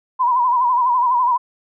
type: tone with vibrato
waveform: sine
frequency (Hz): 988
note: B5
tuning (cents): 0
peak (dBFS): -13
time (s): 0.19-1.38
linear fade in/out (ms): 20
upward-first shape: sine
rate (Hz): 12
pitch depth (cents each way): 78
effects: none